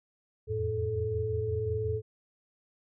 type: tone cluster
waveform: sine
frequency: 82.9 / 88.5 / 110.1 / 434.2 Hz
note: E2 / F2 / A2 / A4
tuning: +10 / +23 / +2 / -23 cents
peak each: -40 / -36 / -33 / -31 dBFS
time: 0.47-2.02 s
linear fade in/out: 50 ms
effects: none